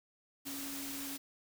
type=tone in noise; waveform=sine; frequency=277.2 Hz; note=C#4; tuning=in tune; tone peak=-44 dBFS; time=0.45-1.18 s; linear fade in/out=20 ms; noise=white; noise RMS=-43 dBFS; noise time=0.45-1.18 s; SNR=-4 dB; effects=none